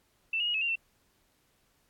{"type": "tone with pitch steps", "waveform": "sine", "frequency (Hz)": [2665, 2867, 2890, 2588, 2775, 2691], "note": ["E7", "F7", "F#7", "E7", "F7", "E7"], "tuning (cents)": [18, 45, -41, -32, -12, 35], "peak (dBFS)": -27, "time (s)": [0.33, 0.756], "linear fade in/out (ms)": 5, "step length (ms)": 71, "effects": ["pink hiss -70 dBFS RMS until 1.89 s", "AAC 64 kbps"]}